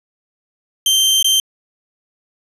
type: tone with dropouts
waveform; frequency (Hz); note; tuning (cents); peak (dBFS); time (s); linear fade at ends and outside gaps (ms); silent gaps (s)
sawtooth; 3136; G7; 0; -8; 0.86-1.4; 2; 1.227-1.244
effects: resampled to 32000 Hz + 7-bit